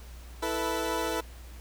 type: chord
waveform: 20% pulse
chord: E suspended fourth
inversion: none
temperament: equal with one note detuned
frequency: 328.1 / 440 / 493.9 Hz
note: E4 / A4 / B4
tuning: -8 / 0 / 0 cents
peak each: -28 / -28 / -28 dBFS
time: 0.42-1.21 s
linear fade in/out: 10 ms
effects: added 60 Hz sine -43 dBFS peak until 1.6 s + pink hiss -53 dBFS RMS until 1.6 s